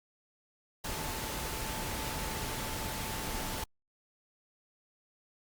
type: tone in noise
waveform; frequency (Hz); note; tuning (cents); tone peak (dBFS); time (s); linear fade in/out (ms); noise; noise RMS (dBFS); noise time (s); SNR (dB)
sine; 880; A5; 0; -45; 0.84-3.64; 5; pink; -37; 0.84-3.64; -11
effects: Opus 48 kbps